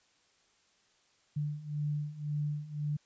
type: beating tone pair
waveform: sine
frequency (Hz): 147 / 148.9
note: D3 / D3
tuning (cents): +2 / +24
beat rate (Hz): 1.9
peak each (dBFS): -37 / -34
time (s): 1.36-2.97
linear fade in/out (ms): 10
effects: white hiss -69 dBFS RMS until 3.05 s + resampled to 16000 Hz